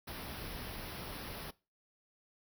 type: band-stop noise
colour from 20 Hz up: pink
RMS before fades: -44 dBFS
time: 0.07-1.51 s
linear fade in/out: 10 ms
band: 5600 to 9800 Hz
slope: 96 dB/octave
effects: noise-tail reverb RT60 0.3 s tail -21 dB re dry